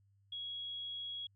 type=tone; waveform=sine; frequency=3322 Hz; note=G#7; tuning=in tune; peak=-40 dBFS; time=0.32-1.27 s; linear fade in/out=5 ms; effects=added 99 Hz sine -67 dBFS peak until 1.35 s